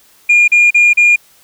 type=tone bursts; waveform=sine; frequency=2419 Hz; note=D#7; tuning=49 cents flat; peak=-3 dBFS; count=4; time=0.29-1.161 s; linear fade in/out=10 ms; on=190 ms; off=37 ms; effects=tanh soft clip ceiling -3 dBFS + white hiss -48 dBFS RMS until 1.43 s